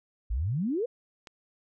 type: exponential sweep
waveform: sine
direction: up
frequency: 49 to 515 Hz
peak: -26 dBFS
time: 0.3-0.86 s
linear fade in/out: 10 ms
type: click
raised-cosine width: 0.2 ms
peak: -27 dBFS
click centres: 1.272 s
effects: none